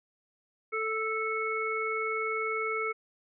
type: harmonic tone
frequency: 440 Hz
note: A4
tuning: in tune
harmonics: 1 / 3 / 5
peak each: -33 / -33 / -33 dBFS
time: 0.72-2.93 s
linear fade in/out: 20 ms
effects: none